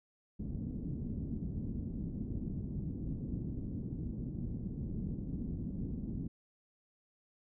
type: low-pass noise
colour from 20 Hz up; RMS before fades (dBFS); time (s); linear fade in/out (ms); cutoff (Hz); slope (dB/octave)
white; -39; 0.39-6.28; 10; 250; 24
effects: none